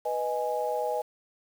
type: chord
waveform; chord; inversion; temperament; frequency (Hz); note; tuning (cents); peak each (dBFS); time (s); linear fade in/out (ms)
sine; G# minor; first; equal; 493.9 / 622.3 / 830.6; B4 / D#5 / G#5; 0 / 0 / 0; -31; 0.05-1.02; 10
effects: 8-bit